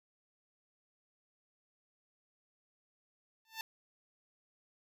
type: tone with exponential growth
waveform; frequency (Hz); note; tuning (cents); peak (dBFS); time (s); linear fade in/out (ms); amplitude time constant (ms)
10% pulse; 890; A5; +20; -27; 3.45-3.61; 1; 33
effects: none